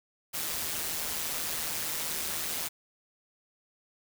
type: noise with amplitude modulation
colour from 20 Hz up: white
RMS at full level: -31 dBFS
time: 0.33-2.69 s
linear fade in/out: 20 ms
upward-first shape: sine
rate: 159 Hz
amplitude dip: 55%
effects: none